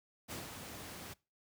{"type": "noise with ADSR envelope", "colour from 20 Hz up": "pink", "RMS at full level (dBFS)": -42, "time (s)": [0.28, 1.14], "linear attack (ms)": 33, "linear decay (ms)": 140, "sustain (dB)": -5, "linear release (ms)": 10, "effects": ["noise-tail reverb RT60 0.3 s tail -23 dB re dry", "high-pass 80 Hz 12 dB/octave"]}